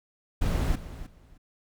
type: noise with echo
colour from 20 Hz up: brown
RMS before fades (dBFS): -25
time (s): 0.41-0.76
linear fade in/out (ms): 10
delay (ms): 310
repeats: 2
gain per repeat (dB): -14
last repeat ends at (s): 1.38
effects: none